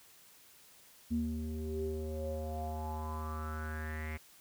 square tone with low-pass filter sweep, 77.78 Hz, D#2, in tune, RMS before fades -38 dBFS, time 1.1-4.18 s, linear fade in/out 20 ms, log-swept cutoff 230 to 2200 Hz, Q 8, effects white hiss -60 dBFS RMS until 4.4 s

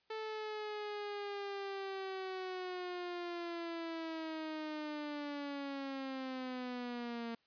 sawtooth linear sweep, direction down, 440 to 230 Hz, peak -36 dBFS, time 0.1-7.35 s, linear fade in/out 5 ms, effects white hiss -75 dBFS RMS until 7.46 s + resampled to 11025 Hz

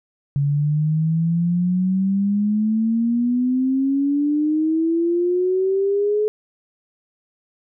sine exponential sweep, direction up, 140 to 428 Hz, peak -16 dBFS, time 0.36-6.28 s, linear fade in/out 0 ms, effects none

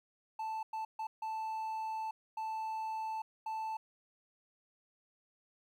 triangle tone bursts at uneven times, 880 Hz, A5, in tune, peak -34 dBFS, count 6, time 0.39-0.63 / 0.73-0.85 / 0.99-1.07 / 1.22-2.11 / 2.37-3.22 / 3.46-3.77 s, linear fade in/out 5 ms, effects 12-bit

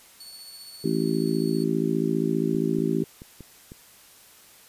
sawtooth tone with tremolo, 4435 Hz, C#8, in tune, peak -37 dBFS, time 0.2-1.64 s, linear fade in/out 5 ms, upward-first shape triangle, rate 15 Hz, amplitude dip 40%
harmonic tone, 55 Hz, A1, in tune, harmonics 3 / 4 / 5 / 6 / 7, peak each -28 / -28 / -28 / -28 / -28 dBFS, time 0.84-3.04 s, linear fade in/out 5 ms
clicks, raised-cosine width 3 ms, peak -28 dBFS, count 5, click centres 2.547 / 2.789 / 3.219 / 3.407 / 3.719 s
effects white hiss -52 dBFS RMS until 4.68 s + resampled to 32000 Hz

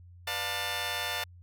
10% pulse chord, B half-diminished seventh, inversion none, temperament just, 493.9 / 592.7 / 711.2 / 889 Hz, B4 / D5 / F5 / A5, 0 / +16 / +31 / +18 cents, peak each -33 / -31 / -28 / -28 dBFS, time 0.27-1.24 s, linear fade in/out 5 ms, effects added 88 Hz sine -49 dBFS peak until 1.42 s

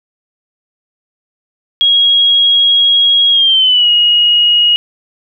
sine tone with pitch glide, 3296 to 2886 Hz, G#7 to F#7, -14 to -44 cents, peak -6 dBFS, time 1.81-4.76 s, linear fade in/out 0 ms, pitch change -230 cents, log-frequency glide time 3.31-3.89 s, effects none

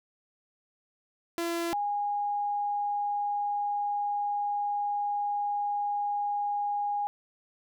sawtooth / sine tone pair in turn, 338.7 / 820.1 Hz, E4 / G#5, +47 / -22 cents, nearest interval octave + minor third, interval 1531 cents, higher second, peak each -25 / -27 dBFS, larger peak first, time 1.38-1.73 / 1.73-7.07 s, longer second, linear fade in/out 0 ms, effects none

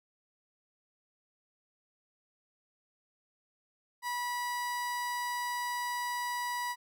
30% pulse tone, 975 Hz, B5, 23 cents flat, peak -30 dBFS, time 4.02-6.76 s, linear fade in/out 50 ms, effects none

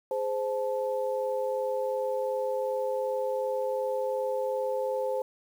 sine tone cluster, 416.3 / 519 / 870 Hz, G#4 / C5 / A5, +4 / -14 / -20 cents, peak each -35 / -28 / -36 dBFS, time 0.11-5.22 s, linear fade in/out 2 ms, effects 9-bit

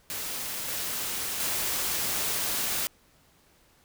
white noise with level steps, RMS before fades -34 / -32 / -29 dBFS, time 0.1-2.87 s, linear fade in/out 0 ms, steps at 0.68 / 1.4 s, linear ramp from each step 2 ms, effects pink hiss -62 dBFS RMS until 3.84 s

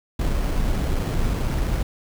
brown noise with sample-and-hold, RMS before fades -22 dBFS, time 0.19-1.83 s, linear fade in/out 5 ms, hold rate 3675 Hz, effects none

